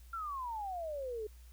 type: exponential sweep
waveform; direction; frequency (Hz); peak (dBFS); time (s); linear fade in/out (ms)
sine; down; 1387 to 415.3; -37; 0.13-1.27; 5
effects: added 60 Hz sine -52 dBFS peak until 1.52 s + white hiss -66 dBFS RMS until 1.52 s